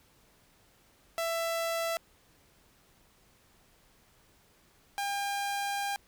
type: tone pair in turn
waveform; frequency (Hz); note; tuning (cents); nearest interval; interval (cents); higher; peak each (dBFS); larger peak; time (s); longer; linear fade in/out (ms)
sawtooth; 665 / 802.8; E5 / G5; +15 / +41; minor third; 326; second; -26 / -27; first; 1.18-1.97 / 4.98-5.96; second; 0
effects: pink hiss -64 dBFS RMS until 6.07 s